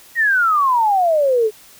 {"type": "exponential sweep", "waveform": "sine", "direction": "down", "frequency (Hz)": [1914, 417.2], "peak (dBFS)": -12, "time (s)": [0.15, 1.51], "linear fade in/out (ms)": 50, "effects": ["white hiss -45 dBFS RMS until 1.79 s"]}